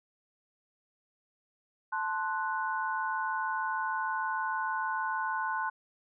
sine chord, F# diminished, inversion first, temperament equal, 880 / 1046.5 / 1480 Hz, A5 / C6 / F#6, 0 / 0 / 0 cents, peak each -34 dBFS, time 1.92-5.7 s, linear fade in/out 10 ms, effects none

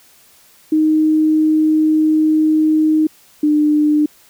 sine tone pair in turn, 311.1 / 300 Hz, D#4 / D4, 0 / +37 cents, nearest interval minor second, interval 63 cents, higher first, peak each -10 dBFS, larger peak neither, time 0.72-3.07 / 3.43-4.06 s, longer first, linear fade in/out 5 ms, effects white hiss -49 dBFS RMS until 4.29 s

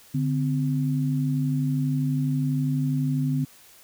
sine tone pair together, 145.41 / 257.6 Hz, D3 / C4, -17 / -27 cents, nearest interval minor seventh, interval 990 cents, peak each -23 / -26 dBFS, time 0.14-3.45 s, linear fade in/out 10 ms, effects white hiss -52 dBFS RMS until 3.83 s

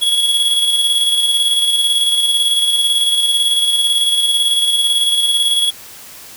square tone with tremolo, 3344 Hz, G#7, 11 cents sharp, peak -11 dBFS, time 0.01-5.71 s, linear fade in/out 20 ms, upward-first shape square, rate 18 Hz, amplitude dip 35%, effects white hiss -36 dBFS RMS until 6.36 s

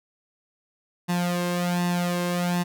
sawtooth tone with flanger, 176.1 Hz, F3, 15 cents sharp, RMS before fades -25 dBFS, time 1.08-2.64 s, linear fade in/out 20 ms, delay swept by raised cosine 1.1 to 1.9 ms, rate 1.3 Hz, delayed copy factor +0.75, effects none

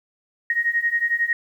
sine beating tone pair, 1867 / 1878 Hz, A#6 / A#6, +2 / +12 cents, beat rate 11 Hz, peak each -23 / -21 dBFS, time 0.5-1.33 s, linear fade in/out 2 ms, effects 9-bit

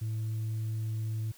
sine tone with tanh clipping, 110 Hz, A2, in tune, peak -31 dBFS, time 0.01-1.32 s, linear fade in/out 10 ms, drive 1 dB, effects white hiss -57 dBFS RMS until 1.37 s

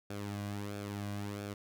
sawtooth tone with flanger, 101.9 Hz, G#2, 32 cents flat, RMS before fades -40 dBFS, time 0.1-1.54 s, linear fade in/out 5 ms, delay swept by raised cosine 1 to 2.3 ms, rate 1.5 Hz, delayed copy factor -0.6, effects none

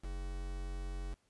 triangle tone with quantisation, 45.81 Hz, F#1, 17 cents flat, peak -36 dBFS, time 0.03-1.15 s, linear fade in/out 20 ms, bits 8, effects pink hiss -75 dBFS RMS until 1.29 s + resampled to 24000 Hz

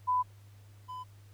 sine / triangle tone pair in turn, 1000 / 1006.4 Hz, B5 / B5, +21 / +32 cents, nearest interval unison, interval 11 cents, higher second, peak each -25 / -37 dBFS, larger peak first, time 0.07-0.23 / 0.88-1.04 s, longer neither, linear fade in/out 20 ms, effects added 101 Hz sine -52 dBFS peak until 1.33 s + pink hiss -65 dBFS RMS until 1.33 s

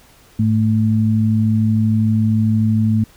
sine tone pair together, 107.05 / 220 Hz, A2 / A3, -47 / 0 cents, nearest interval octave, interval 1247 cents, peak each -15 dBFS, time 0.39-3.04 s, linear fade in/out 5 ms, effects pink hiss -49 dBFS RMS until 3.16 s

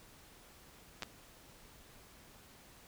clicks, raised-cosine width 0.2 ms, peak -22 dBFS, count 2, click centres 1.023 / 1.032 s, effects pink hiss -59 dBFS RMS until 2.87 s

